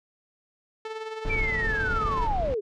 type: tone with tremolo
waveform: sawtooth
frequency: 440 Hz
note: A4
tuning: in tune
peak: -27 dBFS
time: 0.85-2.27 s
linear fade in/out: 2 ms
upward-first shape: sine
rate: 19 Hz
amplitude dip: 50%
type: noise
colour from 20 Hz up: brown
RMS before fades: -30 dBFS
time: 1.25-2.54 s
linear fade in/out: 0 ms
type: linear sweep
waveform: sine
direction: down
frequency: 2367 to 385.3 Hz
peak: -25 dBFS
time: 1.29-2.61 s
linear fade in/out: 20 ms
effects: low-pass 4000 Hz 12 dB/octave